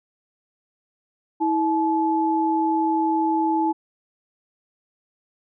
sine tone pair together, 323.6 / 861 Hz, E4 / A5, -32 / -38 cents, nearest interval octave + perfect fourth, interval 1694 cents, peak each -21 dBFS, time 1.4-3.73 s, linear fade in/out 20 ms, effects none

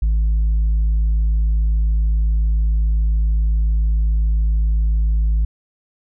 triangle tone with tanh clipping, 53.6 Hz, A1, 45 cents flat, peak -14 dBFS, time 0.02-5.45 s, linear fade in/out 5 ms, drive 7 dB, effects none

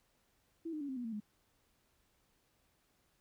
sine tone with pitch steps, 329.6 / 305.8 / 283.6 / 263.1 / 244.1 / 226.4 / 210 Hz, E4 / D#4 / C#4 / C4 / B3 / A3 / G#3, 0 / -30 / +40 / +10 / -20 / +50 / +19 cents, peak -38 dBFS, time 0.65-1.203 s, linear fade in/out 10 ms, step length 79 ms, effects pink hiss -75 dBFS RMS until 3.2 s

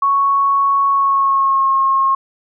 sine tone with pitch glide, 1108.7 to 1079.6 Hz, C#6 to C#6, 0 to -46 cents, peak -11 dBFS, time 0.02-2.15 s, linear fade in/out 5 ms, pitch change -46 cents, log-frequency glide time 0.89-1.68 s, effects none

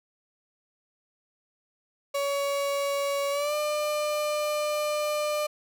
35% pulse tone with pitch glide, 562 to 598.9 Hz, C#5 to D5, +24 to +34 cents, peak -24 dBFS, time 2.14-5.47 s, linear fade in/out 10 ms, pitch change +110 cents, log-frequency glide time 3.31-3.54 s, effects none

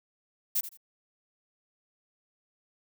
violet noise with echo, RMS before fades -27 dBFS, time 0.55-0.61 s, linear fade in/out 10 ms, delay 82 ms, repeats 2, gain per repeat -13 dB, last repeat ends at 0.774 s, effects none

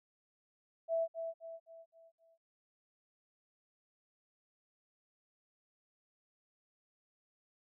sine tone with echo, 659.3 Hz, E5, in tune, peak -30 dBFS, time 0.88-1.08 s, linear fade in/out 50 ms, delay 260 ms, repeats 5, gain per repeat -7 dB, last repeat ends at 2.38 s, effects none

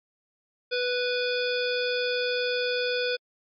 harmonic tone, 493.9 Hz, B4, in tune, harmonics 1 / 3 / 5 / 7 / 9 / 10, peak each -27 / -32 / -34 / -35 / -37 / -37 dBFS, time 0.71-3.17 s, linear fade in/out 20 ms, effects AAC 64 kbps

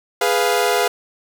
sawtooth chord, F diminished, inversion first, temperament equal, 415.3 / 493.9 / 698.5 Hz, Ab4 / Cb5 / F5, 0 / 0 / 0 cents, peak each -16 dBFS, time 0.21-0.88 s, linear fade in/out 5 ms, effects none

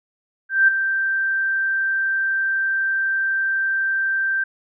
sine tone with ADSR envelope, 1568 Hz, G6, in tune, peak -9 dBFS, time 0.49-4.44 s, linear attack 190 ms, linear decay 9 ms, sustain -9 dB, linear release 7 ms, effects none

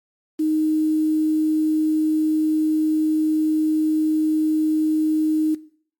sine tone with quantisation, 311.1 Hz, D#4, in tune, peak -17 dBFS, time 0.39-5.55 s, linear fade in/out 10 ms, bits 7, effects noise-tail reverb RT60 0.5 s tail -17 dB re dry + MP3 96 kbps

